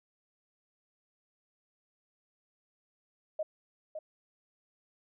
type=tone with echo; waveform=sine; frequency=622.3 Hz; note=D#5; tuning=in tune; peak=-30 dBFS; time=3.39-3.43 s; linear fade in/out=5 ms; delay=560 ms; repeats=1; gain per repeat=-7 dB; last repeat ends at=3.99 s; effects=none